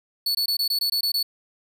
45% pulse tone bursts, 4435 Hz, C#8, in tune, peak -20 dBFS, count 9, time 0.26-1.229 s, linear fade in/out 5 ms, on 89 ms, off 21 ms, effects none

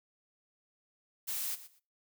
blue noise with echo, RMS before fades -36 dBFS, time 1.27-1.56 s, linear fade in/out 20 ms, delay 120 ms, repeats 2, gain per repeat -15 dB, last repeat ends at 1.8 s, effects noise-tail reverb RT60 0.3 s tail -20 dB re dry

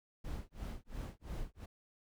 brown noise with tremolo, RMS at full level -40 dBFS, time 0.24-1.66 s, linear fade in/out 10 ms, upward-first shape sine, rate 2.9 Hz, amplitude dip 100%, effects none

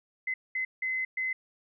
sine tone bursts at uneven times, 2045 Hz, C7, 40 cents flat, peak -28 dBFS, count 4, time 0.27-0.34 / 0.55-0.65 / 0.82-1.05 / 1.17-1.33 s, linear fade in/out 5 ms, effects none

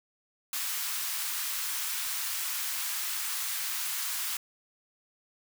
white high-pass noise, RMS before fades -33 dBFS, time 0.53-4.37 s, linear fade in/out 2 ms, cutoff 1000 Hz, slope 24 dB/octave, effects none

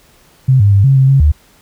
sine tone with pitch steps, 131.1 / 101.2 / 99.2 / 135.9 / 133.2 / 136.3 / 74.8 Hz, C3 / G#2 / G2 / C#3 / C3 / C#3 / D2, +4 / -44 / +21 / -34 / +31 / -29 / +32 cents, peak -5 dBFS, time 0.48-1.32 s, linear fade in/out 10 ms, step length 120 ms, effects pink hiss -48 dBFS RMS until 1.61 s

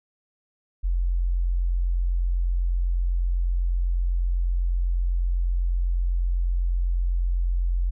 sine tone, 44 Hz, F1, 14 cents sharp, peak -20 dBFS, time 0.83-7.91 s, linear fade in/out 20 ms, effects none

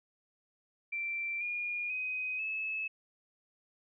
sine tone with pitch steps, 2349 / 2429 / 2512 / 2597 Hz, D7 / D#7 / D#7 / E7, 0 / -42 / +16 / -26 cents, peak -33 dBFS, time 0.92-2.88 s, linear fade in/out 10 ms, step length 490 ms, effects none

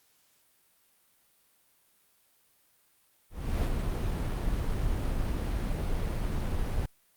brown noise with ADSR envelope, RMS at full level -26 dBFS, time 3.3-6.86 s, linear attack 330 ms, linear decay 69 ms, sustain -4 dB, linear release 5 ms, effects white hiss -67 dBFS RMS until 7.16 s + Opus 48 kbps

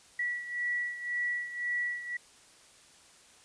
sine beating tone pair, 1942 / 1943.9 Hz, B6 / B6, -30 / -28 cents, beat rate 1.9 Hz, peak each -32 / -37 dBFS, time 0.19-2.17 s, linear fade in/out 5 ms, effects white hiss -58 dBFS RMS until 3.44 s + resampled to 22050 Hz

